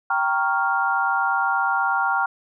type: chord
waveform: sine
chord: G half-diminished seventh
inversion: none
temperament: equal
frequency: 784 / 932.3 / 1108.7 / 1396.9 Hz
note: G5 / Bb5 / Db6 / F6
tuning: 0 / 0 / 0 / 0 cents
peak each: -24 / -25 / -27 / -22 dBFS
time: 0.1-2.26 s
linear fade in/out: 5 ms
effects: none